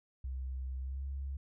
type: tone with pitch glide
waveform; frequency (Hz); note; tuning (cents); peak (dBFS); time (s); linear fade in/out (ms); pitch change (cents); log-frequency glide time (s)
sine; 65 to 68.27; C2 to C#2; -11 to -26; -36; 0.24-1.37; 5; +85; 0.8-1.04
effects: none